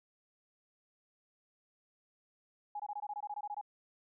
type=tone bursts; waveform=sine; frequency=830.6 Hz; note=G#5; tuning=in tune; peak=-37 dBFS; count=13; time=2.75-3.613 s; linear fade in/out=5 ms; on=47 ms; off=21 ms; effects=none